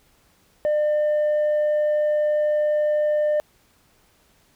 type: tone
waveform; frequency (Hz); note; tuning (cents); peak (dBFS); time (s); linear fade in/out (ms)
sine; 601; D5; +40; -15; 0.65-3.4; 0
effects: tanh soft clip ceiling -17 dBFS + pink hiss -60 dBFS RMS until 4.55 s